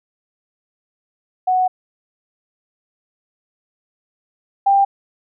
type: tone pair in turn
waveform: sine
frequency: 740 / 792.2 Hz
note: F#5 / G5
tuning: 0 / +18 cents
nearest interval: minor second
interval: 118 cents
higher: second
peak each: -13 / -10 dBFS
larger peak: second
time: 1.47-1.68 / 4.66-4.85 s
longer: first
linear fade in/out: 10 ms
effects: none